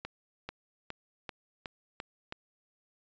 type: accelerating click train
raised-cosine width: 0.3 ms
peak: -22 dBFS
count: 7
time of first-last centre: 0.05-2.324 s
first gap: 440 ms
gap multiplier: 0.94
effects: resampled to 16000 Hz